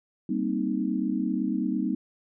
sine chord, C minor seventh, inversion second, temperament equal, 196 / 233.1 / 261.6 / 311.1 Hz, G3 / Bb3 / C4 / Eb4, 0 / 0 / 0 / 0 cents, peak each -30 dBFS, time 0.29-1.95 s, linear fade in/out 5 ms, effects none

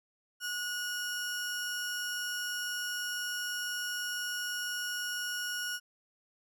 30% pulse tone pair together, 1454 / 5526 Hz, F#6 / F8, -31 / -19 cents, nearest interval octave + major seventh, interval 2312 cents, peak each -32 / -36 dBFS, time 0.4-5.8 s, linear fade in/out 50 ms, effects none

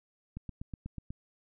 click train, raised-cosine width 5 ms, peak -27 dBFS, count 7, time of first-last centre 0.37-1.105 s, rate 8.16 Hz, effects none

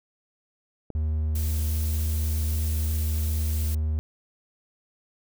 click, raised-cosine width 2 ms, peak -23 dBFS, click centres 0.903 s
triangle tone, 77.4 Hz, D#2, 9 cents flat, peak -21 dBFS, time 0.95-3.99 s, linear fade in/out 0 ms
blue noise, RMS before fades -37 dBFS, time 1.35-3.75 s, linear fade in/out 5 ms
effects none

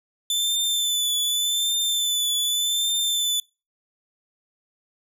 sawtooth tone with vibrato, 3520 Hz, A7, in tune, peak -18 dBFS, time 0.3-3.4 s, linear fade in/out 2 ms, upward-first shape triangle, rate 0.85 Hz, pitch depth 41 cents each way, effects noise-tail reverb RT60 0.3 s tail -26 dB re dry

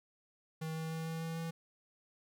square tone with pitch steps, 159.6 / 160.62 / 161.64 / 162.67 / 163.71 / 164.75 Hz, D#3 / E3 / E3 / E3 / E3 / E3, +44 / -45 / -34 / -23 / -12 / -1 cents, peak -38 dBFS, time 0.61-1.51 s, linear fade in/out 10 ms, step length 150 ms, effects 13-bit

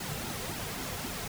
pink noise with flanger, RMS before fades -37 dBFS, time 0-1.28 s, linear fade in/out 5 ms, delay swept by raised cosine 1.7 to 3.5 ms, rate 3.7 Hz, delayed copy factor -0.65, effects none

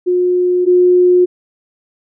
sine tone pair in turn, 359.7 / 359.7 Hz, F#4 / F#4, -49 / -49 cents, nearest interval unison, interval 0 cents, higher neither, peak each -10 / -6 dBFS, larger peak second, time 0.06-0.66 / 0.66-1.26 s, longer neither, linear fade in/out 20 ms, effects none

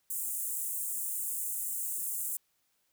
pink high-pass noise, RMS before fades -35 dBFS, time 0.1-2.37 s, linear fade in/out 5 ms, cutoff 7700 Hz, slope 48 dB/octave, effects white hiss -75 dBFS RMS until 2.92 s

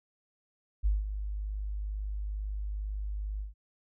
sine tone with ADSR envelope, 51.1 Hz, G#1, 27 cents flat, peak -22 dBFS, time 0.83-3.54 s, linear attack 28 ms, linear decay 180 ms, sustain -10 dB, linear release 140 ms, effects none

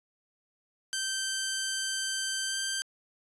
10% pulse tone with pitch glide, 1556 to 1569.5 Hz, G6 to G6, -13 to +2 cents, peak -21 dBFS, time 0.93-2.82 s, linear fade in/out 0 ms, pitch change +15 cents, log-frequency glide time 2.46-2.57 s, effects resampled to 24000 Hz

